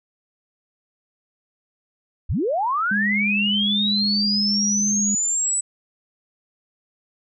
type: linear sweep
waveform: sine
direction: up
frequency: 35.38 to 8010 Hz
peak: -19 dBFS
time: 2.29-5.61 s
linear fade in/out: 10 ms
type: tone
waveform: sine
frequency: 205.3 Hz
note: G#3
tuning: 20 cents flat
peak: -22 dBFS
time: 2.91-5.15 s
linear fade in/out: 5 ms
effects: none